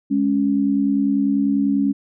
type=tone pair together; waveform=sine; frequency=207.7 / 277.8 Hz; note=G#3 / C#4; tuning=0 / +4 cents; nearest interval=perfect fourth; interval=504 cents; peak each=-20 / -17 dBFS; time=0.1-1.93 s; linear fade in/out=20 ms; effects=none